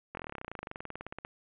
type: slowing click train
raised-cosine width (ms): 0.5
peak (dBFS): -24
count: 29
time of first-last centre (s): 0.15-1.249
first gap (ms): 22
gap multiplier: 1.04
effects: resampled to 8000 Hz + 9-bit

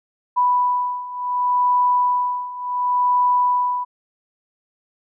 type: beating tone pair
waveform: sine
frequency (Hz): 987.8 / 988.49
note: B5 / B5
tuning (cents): 0 / +1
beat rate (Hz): 0.69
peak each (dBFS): -21 / -18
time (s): 0.36-3.85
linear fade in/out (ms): 20
effects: none

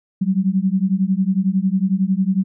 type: beating tone pair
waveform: sine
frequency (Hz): 185 / 196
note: F#3 / G3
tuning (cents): 0 / 0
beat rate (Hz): 11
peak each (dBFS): -18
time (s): 0.21-2.44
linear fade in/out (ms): 10
effects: none

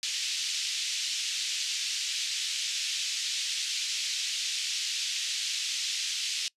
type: band-pass noise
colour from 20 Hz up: pink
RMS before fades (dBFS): -32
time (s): 0.03-6.48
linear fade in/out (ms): 0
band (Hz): 2800 to 6900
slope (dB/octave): 24
effects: noise-tail reverb RT60 0.1 s tail -24 dB re dry + resampled to 32000 Hz

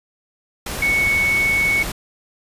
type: tone in noise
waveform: sine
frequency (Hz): 2217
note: C#7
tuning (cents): 0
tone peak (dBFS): -15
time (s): 0.82-1.83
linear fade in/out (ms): 5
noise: pink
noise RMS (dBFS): -27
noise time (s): 0.66-1.92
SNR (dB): +9
effects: resampled to 32000 Hz

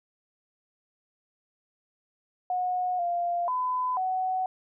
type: tone with pitch steps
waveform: sine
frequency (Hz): 728 / 696 / 1007 / 747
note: F#5 / F5 / B5 / F#5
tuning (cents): -28 / -6 / +33 / +16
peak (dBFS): -25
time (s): 2.5-4.46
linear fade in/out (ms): 2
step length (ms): 490
effects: none

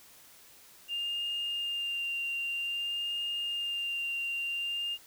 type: tone with vibrato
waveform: sine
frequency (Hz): 2800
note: F7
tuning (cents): +4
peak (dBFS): -30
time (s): 0.88-4.98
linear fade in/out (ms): 50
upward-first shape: sine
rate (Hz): 0.52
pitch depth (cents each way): 16
effects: tanh soft clip ceiling -27 dBFS + white hiss -56 dBFS RMS until 5.06 s

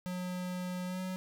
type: tone with pitch glide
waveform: square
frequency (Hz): 181.2 to 185.33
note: F#3 to F#3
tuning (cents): -36 to +3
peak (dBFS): -36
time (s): 0.06-1.16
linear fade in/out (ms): 0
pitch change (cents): +39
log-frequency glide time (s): 0.86-1
effects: none

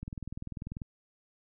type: click train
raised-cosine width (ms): 5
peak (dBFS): -26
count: 17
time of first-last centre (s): 0.03-0.818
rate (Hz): 20.3
effects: none

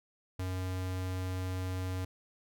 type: tone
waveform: square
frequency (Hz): 92.5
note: F#2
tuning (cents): 0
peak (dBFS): -34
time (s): 0.39-2.05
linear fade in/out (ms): 5
effects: none

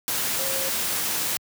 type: tone in noise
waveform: sine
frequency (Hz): 537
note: C5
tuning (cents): +45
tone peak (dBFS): -32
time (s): 0.39-0.69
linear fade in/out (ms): 0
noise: white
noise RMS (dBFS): -26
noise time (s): 0.08-1.37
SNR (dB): -9
effects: high-pass 80 Hz 12 dB/octave

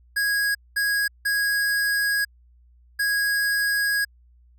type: tone bursts at uneven times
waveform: square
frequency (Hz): 1651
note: G#6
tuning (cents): -11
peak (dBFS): -21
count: 4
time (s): 0.16-0.55 / 0.76-1.08 / 1.25-2.25 / 2.99-4.05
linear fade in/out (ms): 10
effects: added 60 Hz sine -52 dBFS peak until 4.58 s

